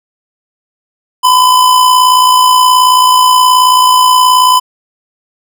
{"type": "tone with amplitude modulation", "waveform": "square", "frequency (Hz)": 1009, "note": "B5", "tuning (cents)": 37, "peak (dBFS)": -3, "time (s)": [1.23, 4.6], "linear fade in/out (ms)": 20, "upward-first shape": "sine", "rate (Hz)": 58.7, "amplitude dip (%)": 40, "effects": []}